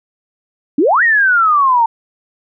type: exponential two-way sweep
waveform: sine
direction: up then down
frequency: 261.6 to 1918 to 894 Hz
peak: -8 dBFS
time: 0.78-1.86 s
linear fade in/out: 5 ms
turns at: 1.03 s
effects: none